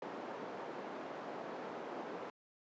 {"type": "band-pass noise", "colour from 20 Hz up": "white", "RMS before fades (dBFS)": -45, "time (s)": [0.02, 2.3], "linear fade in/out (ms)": 2, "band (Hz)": [240, 730], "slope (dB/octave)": 12, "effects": ["high-pass 150 Hz 12 dB/octave", "resampled to 16000 Hz"]}